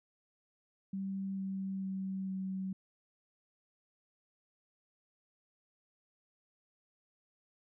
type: tone with pitch steps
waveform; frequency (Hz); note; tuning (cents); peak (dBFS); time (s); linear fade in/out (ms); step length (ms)
sine; 193.8 / 192.46 / 191.13 / 189.81; G3 / G3 / G3 / F#3; -20 / -32 / -44 / +44; -35; 0.93-2.73; 5; 450
effects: none